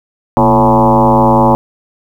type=tone with frequency modulation; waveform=sine; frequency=554 Hz; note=C#5; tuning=1 cent flat; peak=-5 dBFS; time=0.37-1.55 s; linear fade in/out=0 ms; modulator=105 Hz; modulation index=4.3; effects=7-bit